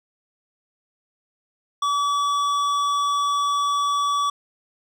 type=tone with hard clipping; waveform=sine; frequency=1145 Hz; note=D6; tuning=44 cents flat; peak=-21 dBFS; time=1.82-4.3 s; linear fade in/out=5 ms; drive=11 dB; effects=none